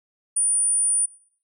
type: tone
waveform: sine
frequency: 9397 Hz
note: D9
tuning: in tune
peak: -16 dBFS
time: 0.36-1.06 s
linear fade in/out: 10 ms
effects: noise-tail reverb RT60 0.6 s tail -22 dB re dry + tanh soft clip ceiling -16 dBFS